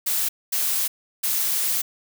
blue noise bursts at uneven times, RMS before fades -23 dBFS, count 3, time 0.06-0.29 / 0.52-0.88 / 1.23-1.82 s, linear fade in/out 10 ms, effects none

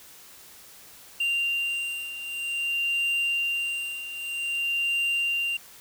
triangle beating tone pair, 2780 / 2780.52 Hz, F7 / F7, -9 / -8 cents, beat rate 0.52 Hz, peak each -30 / -25 dBFS, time 1.2-5.57 s, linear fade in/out 5 ms, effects white hiss -49 dBFS RMS until 5.8 s

